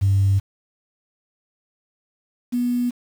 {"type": "tone pair in turn", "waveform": "sine", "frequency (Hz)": [98, 243.8], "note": ["G2", "B3"], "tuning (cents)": [0, -22], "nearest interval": "octave + major third", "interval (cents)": 1578, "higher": "second", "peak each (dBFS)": [-13, -18], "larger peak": "first", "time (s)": [[0.01, 0.4], [2.52, 2.91]], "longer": "neither", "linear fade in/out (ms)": 20, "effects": ["tanh soft clip ceiling -10 dBFS", "7-bit"]}